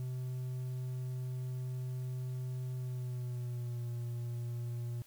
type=tone with pitch glide; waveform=triangle; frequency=127.3 to 119.46 Hz; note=C3 to A#2; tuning=-47 to +43 cents; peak=-34 dBFS; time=0-5.02 s; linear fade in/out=0 ms; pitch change=-110 cents; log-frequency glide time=2.75-3.87 s; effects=white hiss -63 dBFS RMS until 5.06 s